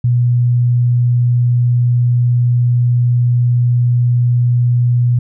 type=tone; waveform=sine; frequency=121.7 Hz; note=B2; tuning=25 cents flat; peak=-9 dBFS; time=0.04-5.19 s; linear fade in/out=5 ms; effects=none